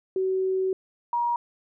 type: tone pair in turn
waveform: sine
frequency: 377.6 / 951.5 Hz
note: F#4 / A#5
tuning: +35 / +35 cents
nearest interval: octave + major third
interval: 1600 cents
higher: second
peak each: -22 dBFS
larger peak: neither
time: 0.16-0.73 / 1.13-1.36 s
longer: first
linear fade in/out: 2 ms
effects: none

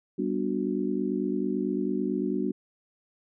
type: chord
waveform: sine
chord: G major seventh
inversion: none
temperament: just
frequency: 196 / 245 / 294 / 367.5 Hz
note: G3 / B3 / D4 / F#4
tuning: 0 / -14 / +2 / -12 cents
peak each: -31 dBFS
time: 0.18-2.52 s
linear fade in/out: 10 ms
effects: none

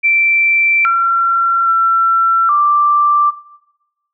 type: tone with pitch steps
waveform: sine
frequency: 2342 / 1362 / 1350 / 1176 Hz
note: D7 / F6 / E6 / D6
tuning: -5 / -44 / +41 / +2 cents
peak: -9 dBFS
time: 0.03-3.31 s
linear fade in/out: 20 ms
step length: 820 ms
effects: noise-tail reverb RT60 1.0 s tail -18 dB re dry

